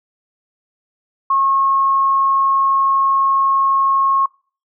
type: tone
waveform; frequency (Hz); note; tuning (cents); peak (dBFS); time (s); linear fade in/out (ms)
sine; 1087; C#6; -34; -12; 1.3-4.26; 5
effects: noise-tail reverb RT60 0.4 s tail -24 dB re dry